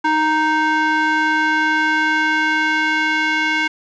square tone with band-pass filter sweep, 311.1 Hz, D#4, in tune, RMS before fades -17 dBFS, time 0.04-3.68 s, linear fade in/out 10 ms, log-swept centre 1200 to 2000 Hz, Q 2.2, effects resampled to 16000 Hz + 7-bit

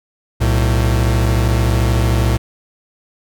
45% pulse tone pair together, 62.82 / 112.2 Hz, B1 / A2, +30 / +34 cents, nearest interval minor seventh, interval 1004 cents, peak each -15 dBFS, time 0.4-2.38 s, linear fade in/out 20 ms, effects none

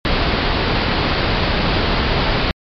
pink low-pass noise, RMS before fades -17 dBFS, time 0.05-2.51 s, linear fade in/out 0 ms, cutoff 4900 Hz, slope 96 dB/octave, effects MP3 64 kbps

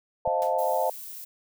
sine chord, F dominant seventh, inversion second, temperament equal, 523.3 / 622.3 / 698.5 / 880 Hz, C5 / Eb5 / F5 / A5, 0 / 0 / 0 / 0 cents, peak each -28 dBFS, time 0.25-0.9 s, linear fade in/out 5 ms
click, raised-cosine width 5 ms, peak -28 dBFS, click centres 0.276 s
white noise with exponential decay, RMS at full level -40 dBFS, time 0.42-0.6 s, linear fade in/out 0 ms, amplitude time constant 39 ms
violet noise, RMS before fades -40 dBFS, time 0.58-1.25 s, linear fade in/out 10 ms
effects none

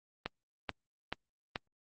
click train, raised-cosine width 0.3 ms, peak -18 dBFS, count 4, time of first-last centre 0.26-1.559 s, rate 2.31 Hz, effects Opus 32 kbps

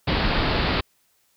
pink low-pass noise, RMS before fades -22 dBFS, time 0.07-0.81 s, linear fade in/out 10 ms, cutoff 4800 Hz, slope 96 dB/octave, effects white hiss -65 dBFS RMS until 1.36 s

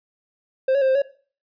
triangle tone with pitch steps, 526 / 558 / 529 / 525 / 559 Hz, C5 / C#5 / C5 / C5 / C#5, +9 / +11 / +19 / +6 / +14 cents, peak -14 dBFS, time 0.68-1.02 s, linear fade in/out 5 ms, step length 68 ms, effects noise-tail reverb RT60 0.4 s tail -17 dB re dry + resampled to 11025 Hz

